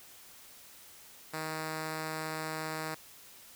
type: tone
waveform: 5% pulse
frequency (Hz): 157.5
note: D#3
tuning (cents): +21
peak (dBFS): -24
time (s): 1.33-2.95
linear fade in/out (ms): 10
effects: white hiss -54 dBFS RMS until 3.55 s